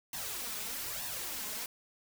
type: noise with flanger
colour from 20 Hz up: white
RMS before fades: -39 dBFS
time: 0.13-1.66 s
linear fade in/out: 2 ms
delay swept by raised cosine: 1.1 to 4.8 ms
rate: 1.1 Hz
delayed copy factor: +0.65
effects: none